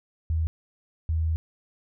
sine tone bursts at uneven times, 80.3 Hz, E2, 45 cents flat, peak -22 dBFS, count 2, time 0.3-0.47 / 1.09-1.36 s, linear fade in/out 0 ms, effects none

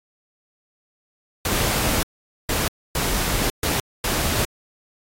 pink noise bursts at uneven times, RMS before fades -22 dBFS, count 5, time 1.45-2.03 / 2.49-2.68 / 2.95-3.5 / 3.63-3.8 / 4.04-4.45 s, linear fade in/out 2 ms, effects AAC 48 kbps

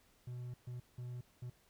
triangle tone bursts at uneven times, 123.3 Hz, B2, 2 cents flat, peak -40 dBFS, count 4, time 0.27-0.54 / 0.67-0.8 / 0.98-1.21 / 1.42-1.5 s, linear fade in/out 5 ms, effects pink hiss -70 dBFS RMS until 1.69 s

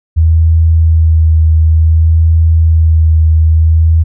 sine tone with vibrato, 80.4 Hz, E2, 43 cents flat, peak -4 dBFS, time 0.16-4.04 s, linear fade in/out 20 ms, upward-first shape sine, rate 0.56 Hz, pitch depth 19 cents each way, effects none

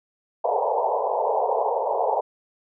white band-pass noise, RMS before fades -23 dBFS, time 0.44-2.21 s, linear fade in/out 10 ms, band 420 to 960 Hz, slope 96 dB/octave, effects none

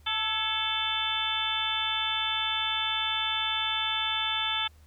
harmonic tone with a mistuned harmonic, 440 Hz, A4, in tune, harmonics 2 / 3 / 4 / 5 / 6 / 7 / 8, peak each -35 / -35 / -38 / -37 / -37 / -33 / -30 dBFS, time 0.06-4.68 s, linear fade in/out 10 ms, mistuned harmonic 4, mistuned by -70 cents, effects added 76 Hz sine -53 dBFS peak until 4.86 s + pink hiss -64 dBFS RMS until 4.86 s

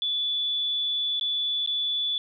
sine tone with dropouts, 3456 Hz, A7, 32 cents flat, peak -24 dBFS, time 0.02-2.18 s, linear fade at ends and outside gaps 1 ms, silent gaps 1.197-1.211 / 1.662-1.674 s, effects none

